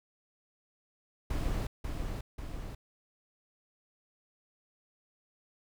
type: noise with echo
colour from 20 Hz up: brown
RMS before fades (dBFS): -32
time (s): 1.3-1.67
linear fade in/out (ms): 5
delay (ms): 540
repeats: 2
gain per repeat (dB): -4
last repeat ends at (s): 2.75
effects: none